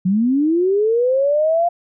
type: linear sweep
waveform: sine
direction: up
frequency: 176.6 to 701 Hz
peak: -13 dBFS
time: 0.05-1.69 s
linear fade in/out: 10 ms
effects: none